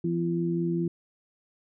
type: harmonic tone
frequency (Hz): 84.9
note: F2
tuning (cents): -48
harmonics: 2 / 3 / 4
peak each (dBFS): -27 / -38 / -28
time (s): 0.04-0.88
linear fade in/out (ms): 5
effects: none